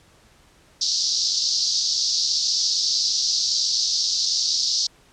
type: band-pass noise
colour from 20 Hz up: pink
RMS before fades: -22 dBFS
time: 0.81-4.87 s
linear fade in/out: 5 ms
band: 4300 to 5800 Hz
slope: 48 dB/octave
effects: pink hiss -55 dBFS RMS until 5.12 s + low-pass 9000 Hz 12 dB/octave